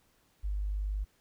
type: tone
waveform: sine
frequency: 50.4 Hz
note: G1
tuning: 49 cents sharp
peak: -30 dBFS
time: 0.43-1.05 s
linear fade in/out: 20 ms
effects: pink hiss -69 dBFS RMS until 1.2 s